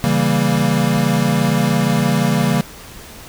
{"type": "chord", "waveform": "square", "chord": "C# diminished seventh", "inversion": "none", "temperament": "equal", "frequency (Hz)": [138.59, 164.81, 196, 233.1], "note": ["C#3", "E3", "G3", "Bb3"], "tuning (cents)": [0, 0, 0, 0], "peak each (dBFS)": -20, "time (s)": [0.04, 2.61], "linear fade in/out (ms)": 0, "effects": ["pink hiss -37 dBFS RMS until 3.28 s"]}